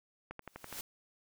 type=click train; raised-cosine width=0.5 ms; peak=-28 dBFS; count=6; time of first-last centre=0.31-0.727 s; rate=12 Hz
type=noise with exponential growth; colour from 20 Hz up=white; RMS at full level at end=-40 dBFS; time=0.42-0.81 s; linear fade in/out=1 ms; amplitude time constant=84 ms
effects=none